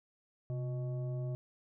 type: tone with frequency modulation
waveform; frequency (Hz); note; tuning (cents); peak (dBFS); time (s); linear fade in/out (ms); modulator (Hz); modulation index
sine; 130.1; C3; -9; -34; 0.5-1.35; 0; 491; 0.45
effects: none